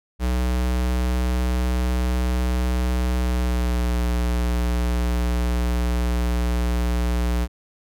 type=tone with pitch glide; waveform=square; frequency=62 to 60.06 Hz; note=B1 to B1; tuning=+7 to -48 cents; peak=-20 dBFS; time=0.19-7.48 s; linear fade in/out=50 ms; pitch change=-55 cents; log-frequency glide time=3.18-4.01 s; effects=none